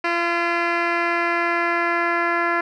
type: tone with low-pass filter sweep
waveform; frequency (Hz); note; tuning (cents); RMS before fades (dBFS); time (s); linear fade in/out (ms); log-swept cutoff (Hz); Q
10% pulse; 342.1; F4; -36; -21; 0.04-2.61; 5; 2900 to 1800; 1.8
effects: none